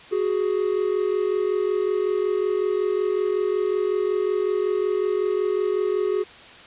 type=tone pair together; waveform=triangle; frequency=371 / 416.4 Hz; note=F#4 / G#4; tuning=+5 / +5 cents; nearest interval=major second; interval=200 cents; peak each=-21 dBFS; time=0.11-6.24 s; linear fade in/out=20 ms; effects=white hiss -44 dBFS RMS until 6.66 s + resampled to 8000 Hz